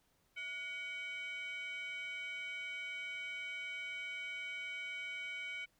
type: tone with frequency modulation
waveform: sine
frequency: 2254 Hz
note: C#7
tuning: 28 cents sharp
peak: -39 dBFS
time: 0.36-5.66 s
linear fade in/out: 20 ms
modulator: 801 Hz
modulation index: 0.69
effects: tanh soft clip ceiling -38 dBFS + pink hiss -75 dBFS RMS until 5.79 s